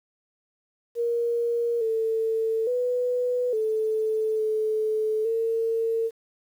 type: tone with pitch steps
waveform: sine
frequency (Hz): 470.5 / 446.7 / 494.7 / 436.7 / 433.6 / 453.7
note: A#4 / A4 / B4 / A4 / A4 / A#4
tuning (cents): +16 / +26 / +3 / -13 / -25 / -47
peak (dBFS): -22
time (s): 0.95-6.11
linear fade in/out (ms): 50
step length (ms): 860
effects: 9-bit